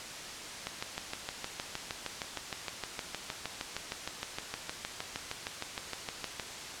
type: click train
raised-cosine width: 0.2 ms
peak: -17 dBFS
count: 38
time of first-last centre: 0.67-6.398 s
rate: 6.46 Hz
effects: white hiss -42 dBFS RMS until 6.8 s + low-pass 7000 Hz 12 dB/octave